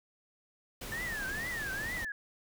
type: noise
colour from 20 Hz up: pink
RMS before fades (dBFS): -42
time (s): 0.81-2.05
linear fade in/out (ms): 5
type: tone with vibrato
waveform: sine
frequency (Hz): 1760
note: A6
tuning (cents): 0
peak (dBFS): -35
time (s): 0.92-2.12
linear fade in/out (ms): 2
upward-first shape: triangle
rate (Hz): 2.2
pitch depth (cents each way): 250
effects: none